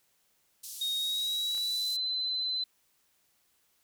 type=band-pass noise; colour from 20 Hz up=white; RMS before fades=-43 dBFS; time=0.63-1.97 s; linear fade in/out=10 ms; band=4200 to 14000 Hz; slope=24 dB/octave
type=tone with pitch glide; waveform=sine; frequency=3729 to 4043 Hz; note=A#7 to B7; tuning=0 to +40 cents; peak=-29 dBFS; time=0.81-2.64 s; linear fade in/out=5 ms; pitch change=+140 cents; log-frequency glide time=0.92-1.95 s
type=clicks; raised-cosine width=0.3 ms; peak=-35 dBFS; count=2; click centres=1.549 / 1.578 s
effects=white hiss -71 dBFS RMS until 3.83 s